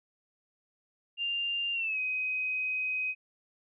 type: tone with pitch glide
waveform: sine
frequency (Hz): 2794 to 2518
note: F7 to D#7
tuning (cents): 0 to +20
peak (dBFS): -29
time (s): 1.17-3.15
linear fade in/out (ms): 50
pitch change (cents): -180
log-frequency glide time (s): 1.73-1.99
effects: none